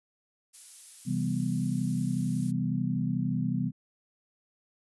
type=noise; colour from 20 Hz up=violet; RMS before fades=-43 dBFS; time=0.53-2.52 s; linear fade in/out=20 ms
type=chord; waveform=sine; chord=C major seventh; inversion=none; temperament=equal; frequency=130.81 / 164.81 / 196 / 246.9 Hz; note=C3 / E3 / G3 / B3; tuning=0 / 0 / 0 / 0 cents; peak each=-32 dBFS; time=1.05-3.72 s; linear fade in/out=50 ms
effects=resampled to 24000 Hz